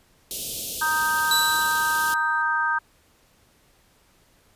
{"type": "band-stop noise", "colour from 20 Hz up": "white", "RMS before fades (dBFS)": -30, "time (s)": [0.31, 2.14], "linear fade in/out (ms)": 0, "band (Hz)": [610, 2800], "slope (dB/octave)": 48}
{"type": "chord", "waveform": "sine", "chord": "Eb major", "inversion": "second", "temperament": "equal", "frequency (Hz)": [932.3, 1244.5, 1568], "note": ["Bb5", "Eb6", "G6"], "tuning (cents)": [0, 0, 0], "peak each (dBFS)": [-26, -26, -23], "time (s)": [0.81, 2.79], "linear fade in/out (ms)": 10}
{"type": "tone with exponential decay", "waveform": "sawtooth", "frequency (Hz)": 3951, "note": "B7", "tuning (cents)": 0, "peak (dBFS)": -15, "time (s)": [1.31, 2.42], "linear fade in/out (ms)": 2, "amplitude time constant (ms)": 240}
{"effects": ["pink hiss -60 dBFS RMS until 4.55 s", "resampled to 32000 Hz"]}